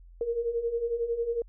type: beating tone pair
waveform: sine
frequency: 460 / 471 Hz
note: A#4 / A#4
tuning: -23 / +18 cents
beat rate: 11 Hz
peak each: -33 / -28 dBFS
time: 0.21-1.42 s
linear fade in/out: 2 ms
effects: added 43 Hz sine -48 dBFS peak until 1.48 s